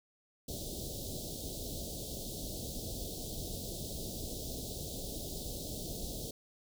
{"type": "band-stop noise", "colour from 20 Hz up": "pink", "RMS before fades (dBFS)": -41, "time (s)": [0.48, 6.31], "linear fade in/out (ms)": 5, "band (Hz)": [670, 3500], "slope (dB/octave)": 48, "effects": []}